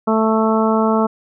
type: harmonic tone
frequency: 220.5 Hz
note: A3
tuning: 4 cents sharp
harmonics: 1 / 2 / 3 / 4 / 5 / 6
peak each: -16 / -19 / -21 / -22 / -23 / -24 dBFS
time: 0.07-1.07 s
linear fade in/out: 10 ms
effects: none